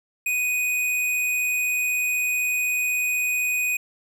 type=tone; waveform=square; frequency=2489 Hz; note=D#7; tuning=in tune; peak=-22 dBFS; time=0.26-3.77 s; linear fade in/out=5 ms; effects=none